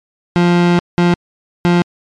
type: tone bursts at uneven times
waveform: 30% pulse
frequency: 174.61 Hz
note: F3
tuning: in tune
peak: -6 dBFS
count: 3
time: 0.36-0.79 / 0.98-1.14 / 1.65-1.82 s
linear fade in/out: 0 ms
effects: low-pass 4000 Hz 12 dB/octave + MP3 96 kbps